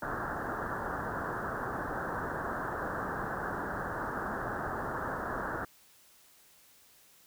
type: low-pass noise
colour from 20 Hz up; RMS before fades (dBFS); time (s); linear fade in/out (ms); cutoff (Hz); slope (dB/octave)
white; -36; 0.02-5.65; 5; 1700; 96
effects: white hiss -61 dBFS RMS until 7.26 s